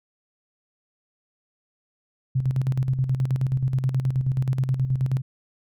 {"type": "tone with tremolo", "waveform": "sine", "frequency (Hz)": 130.81, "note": "C3", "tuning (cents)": 0, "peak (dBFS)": -18, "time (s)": [2.35, 5.22], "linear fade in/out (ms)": 10, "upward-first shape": "square", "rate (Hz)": 9.4, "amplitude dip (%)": 60, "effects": []}